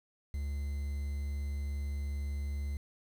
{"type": "tone with quantisation", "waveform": "triangle", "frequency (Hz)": 71.2, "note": "C#2", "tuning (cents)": 47, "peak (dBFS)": -31, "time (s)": [0.34, 2.77], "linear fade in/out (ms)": 0, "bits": 9, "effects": []}